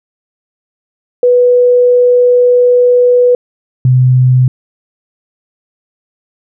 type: tone pair in turn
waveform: sine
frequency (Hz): 492.1 / 127.51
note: B4 / C3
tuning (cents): -6 / -44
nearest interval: octave + major seventh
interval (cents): 2338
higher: first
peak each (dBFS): -4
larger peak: neither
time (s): 1.23-3.35 / 3.85-4.48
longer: first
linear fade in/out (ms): 2
effects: none